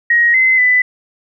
sine tone with pitch steps, 1886 / 2052 / 1997 Hz, A#6 / C7 / B6, +20 / -34 / +19 cents, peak -8 dBFS, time 0.1-0.82 s, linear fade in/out 5 ms, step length 240 ms, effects none

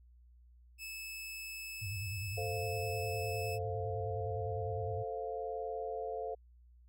sawtooth tone, 2610 Hz, E7, 18 cents flat, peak -39 dBFS, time 0.78-3.59 s, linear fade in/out 50 ms
sine tone with vibrato, 98.5 Hz, G2, 9 cents sharp, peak -38 dBFS, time 1.81-5.04 s, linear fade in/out 20 ms, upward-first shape square, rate 9.8 Hz, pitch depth 130 cents each way
sine chord, F major, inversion first, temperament equal with one note detuned, 442.3 / 523.3 / 698.5 Hz, A4 / C5 / F5, +9 / 0 / 0 cents, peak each -40 / -42 / -41 dBFS, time 2.37-6.35 s, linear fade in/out 10 ms
effects added 60 Hz sine -58 dBFS peak until 6.88 s

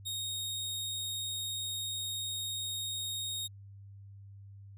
sawtooth tone, 3729 Hz, A#7, in tune, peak -32 dBFS, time 0.05-3.48 s, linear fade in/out 20 ms, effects added 99 Hz sine -48 dBFS peak until 4.77 s

